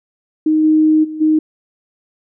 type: tone with level steps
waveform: sine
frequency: 311.1 Hz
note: D#4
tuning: in tune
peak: -10 / -8 / -23 / -9 dBFS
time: 0.46-1.39 s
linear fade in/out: 5 ms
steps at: 0.63 / 1.03 / 1.2 s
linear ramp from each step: 20 ms
effects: none